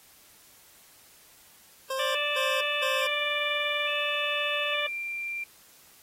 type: tone bursts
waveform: 25% pulse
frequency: 530 Hz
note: C5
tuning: 22 cents sharp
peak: -25 dBFS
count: 3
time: 1.9-3.07 s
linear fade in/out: 5 ms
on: 250 ms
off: 210 ms
type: harmonic tone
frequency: 587.3 Hz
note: D5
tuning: in tune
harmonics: 1 / 2 / 3 / 4 / 5 / 6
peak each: -33 / -35 / -34 / -38 / -34 / -34 dBFS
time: 1.99-4.87 s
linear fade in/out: 5 ms
type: tone with vibrato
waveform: sine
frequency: 2489 Hz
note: D#7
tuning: in tune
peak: -31 dBFS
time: 2.15-5.44 s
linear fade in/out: 5 ms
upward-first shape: square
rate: 0.58 Hz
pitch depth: 85 cents each way
effects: white hiss -56 dBFS RMS until 6.02 s + AAC 48 kbps